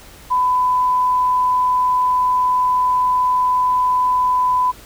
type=tone; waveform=sine; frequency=1002 Hz; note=B5; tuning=25 cents sharp; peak=-13 dBFS; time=0.3-4.72 s; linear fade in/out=20 ms; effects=added 50 Hz sine -45 dBFS peak until 4.85 s + pink hiss -42 dBFS RMS until 4.85 s